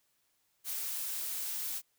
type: noise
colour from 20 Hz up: blue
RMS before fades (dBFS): -37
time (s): 0.64-1.82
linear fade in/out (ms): 50
effects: white hiss -75 dBFS RMS until 1.98 s